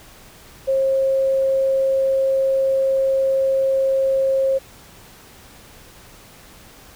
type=tone; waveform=sine; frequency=536 Hz; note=C5; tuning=42 cents sharp; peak=-15 dBFS; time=0.67-4.59 s; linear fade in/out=20 ms; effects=pink hiss -45 dBFS RMS until 6.95 s